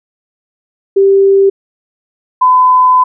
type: tone pair in turn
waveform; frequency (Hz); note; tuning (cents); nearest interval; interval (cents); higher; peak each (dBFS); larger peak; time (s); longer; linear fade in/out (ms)
sine; 392 / 1010.9; G4 / B5; 0 / +40; octave + major third; 1640; second; -4; neither; 0.96-1.5 / 2.41-3.04; second; 10
effects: none